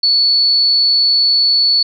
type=tone; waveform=sine; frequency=4435 Hz; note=C#8; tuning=in tune; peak=-9 dBFS; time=0.03-1.83 s; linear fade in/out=5 ms; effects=none